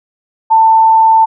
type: tone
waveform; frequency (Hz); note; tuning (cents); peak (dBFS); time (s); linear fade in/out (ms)
sine; 891; A5; +22; -4; 0.5-1.26; 20
effects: none